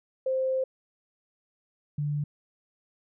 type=tone pair in turn; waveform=sine; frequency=523.3 / 146.85 Hz; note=C5 / D3; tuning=0 / 0 cents; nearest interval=octave + minor seventh; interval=2200 cents; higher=first; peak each=-24 / -26 dBFS; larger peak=first; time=0.26-0.64 / 1.98-2.24 s; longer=first; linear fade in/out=5 ms; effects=none